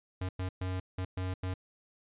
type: tone bursts at uneven times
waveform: square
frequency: 92.5 Hz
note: F#2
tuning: in tune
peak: -33 dBFS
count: 6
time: 0.21-0.29 / 0.39-0.49 / 0.61-0.8 / 0.98-1.05 / 1.17-1.34 / 1.43-1.54 s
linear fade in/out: 5 ms
effects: resampled to 8000 Hz